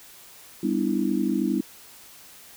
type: chord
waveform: sine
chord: E minor seventh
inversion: first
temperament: just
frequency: 197.78 / 247.2 / 296.7 / 329.6 Hz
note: G3 / B3 / D4 / E4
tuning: +16 / +2 / +18 / 0 cents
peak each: -27 dBFS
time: 0.63-1.61 s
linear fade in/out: 5 ms
effects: white hiss -48 dBFS RMS until 2.56 s